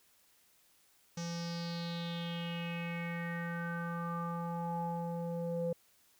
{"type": "tone with low-pass filter sweep", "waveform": "square", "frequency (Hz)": 170, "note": "F3", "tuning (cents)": -46, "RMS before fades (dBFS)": -38, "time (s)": [1.17, 5.73], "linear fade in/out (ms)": 5, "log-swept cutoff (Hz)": [6000, 520], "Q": 5.7, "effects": ["white hiss -68 dBFS RMS until 6.19 s"]}